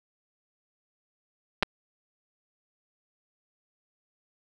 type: clicks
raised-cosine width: 0.3 ms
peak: -7 dBFS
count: 2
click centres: 1.626 / 1.631 s
effects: none